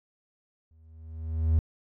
triangle tone with exponential growth, 80.1 Hz, E2, 49 cents flat, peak -15 dBFS, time 0.71-1.59 s, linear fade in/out 0 ms, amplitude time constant 190 ms, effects tanh soft clip ceiling -11 dBFS

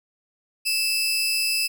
sawtooth tone pair together, 2637 / 4978 Hz, E7 / D#8, 0 / 0 cents, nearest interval major seventh, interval 1100 cents, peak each -21 dBFS, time 0.65-1.68 s, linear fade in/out 20 ms, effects none

